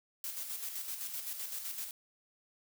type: noise with tremolo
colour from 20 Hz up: blue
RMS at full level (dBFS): -39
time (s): 0.24-1.91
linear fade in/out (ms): 2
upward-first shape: square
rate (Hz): 7.8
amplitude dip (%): 45
effects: none